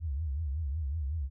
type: tone with vibrato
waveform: sine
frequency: 74.2 Hz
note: D2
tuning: 18 cents sharp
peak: -30 dBFS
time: 0-1.3 s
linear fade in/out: 50 ms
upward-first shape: triangle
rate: 5.4 Hz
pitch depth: 240 cents each way
effects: none